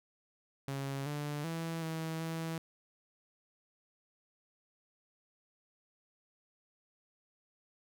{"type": "tone with pitch steps", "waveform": "sawtooth", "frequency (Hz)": [137.5, 147, 164.7, 161.3, 163.2], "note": ["C#3", "D3", "E3", "E3", "E3"], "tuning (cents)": [-14, 2, -1, -37, -17], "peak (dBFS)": -32, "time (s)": [0.68, 2.58], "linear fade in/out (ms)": 0, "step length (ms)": 380, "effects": []}